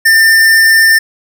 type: tone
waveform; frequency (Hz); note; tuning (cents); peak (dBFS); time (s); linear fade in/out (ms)
square; 1796; A6; +35; -5; 0.05-0.99; 10
effects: none